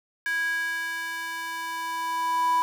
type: tone with high-pass filter sweep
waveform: square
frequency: 329.6 Hz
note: E4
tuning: in tune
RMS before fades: -28 dBFS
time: 0.26-2.62 s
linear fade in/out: 0 ms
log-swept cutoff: 1700 to 980 Hz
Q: 7.7
effects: none